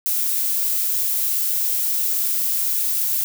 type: noise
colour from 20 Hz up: violet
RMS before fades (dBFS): -21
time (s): 0.06-3.24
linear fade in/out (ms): 0
effects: none